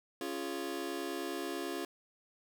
sawtooth chord, Db major, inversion none, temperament just, 277.2 / 346.5 / 415.8 Hz, Db4 / F4 / Ab4, 0 / -14 / +2 cents, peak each -37 / -35 / -38 dBFS, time 0.21-1.85 s, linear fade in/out 2 ms, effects none

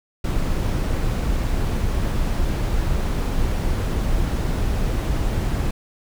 brown noise, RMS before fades -21 dBFS, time 0.24-5.71 s, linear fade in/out 5 ms, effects none

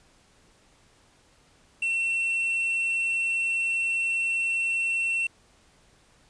triangle tone with quantisation, 2705 Hz, E7, 44 cents sharp, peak -22 dBFS, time 1.82-5.27 s, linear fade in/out 5 ms, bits 8, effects pink hiss -60 dBFS RMS until 6.29 s + resampled to 22050 Hz

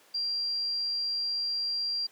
sine tone, 4749 Hz, D8, 18 cents sharp, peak -28 dBFS, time 0.14-2.07 s, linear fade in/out 10 ms, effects pink hiss -59 dBFS RMS until 2.11 s + high-pass 400 Hz 12 dB/octave

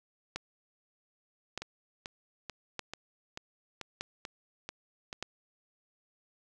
two click trains, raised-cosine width 0.2 ms, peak -18 / -22 dBFS, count 5 / 9, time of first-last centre 0.36-5.226 / 1.62-5.129 s, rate 0.822 / 2.28 Hz, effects none

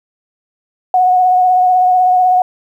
sine tone with vibrato, 733 Hz, F#5, 16 cents flat, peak -7 dBFS, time 0.94-2.42 s, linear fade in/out 2 ms, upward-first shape sine, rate 16 Hz, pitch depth 23 cents each way, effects 8-bit

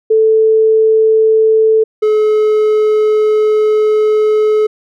sine / triangle tone pair in turn, 440 / 428.5 Hz, A4 / A4, 0 / -46 cents, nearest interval unison, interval 46 cents, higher first, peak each -6 / -6 dBFS, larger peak neither, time 0.1-1.84 / 2.02-4.67 s, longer second, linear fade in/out 10 ms, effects none

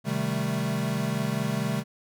square chord, A half-diminished seventh, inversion first, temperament equal, 130.81 / 155.56 / 196 / 220 Hz, C3 / Eb3 / G3 / A3, 0 / 0 / 0 / 0 cents, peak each -32 dBFS, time 0.04-1.84 s, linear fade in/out 50 ms, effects none

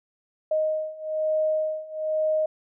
sine beating tone pair, 622.3 / 623.4 Hz, D#5 / D#5, 0 / +3 cents, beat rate 1.1 Hz, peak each -27 / -25 dBFS, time 0.51-2.46 s, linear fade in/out 5 ms, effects none

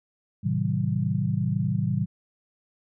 sine chord, A diminished seventh, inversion none, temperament just, 110 / 132 / 158.4 / 190.08 Hz, A2 / C3 / Eb3 / Gb3, 0 / +16 / +31 / +47 cents, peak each -28 dBFS, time 0.43-2.06 s, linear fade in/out 20 ms, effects none

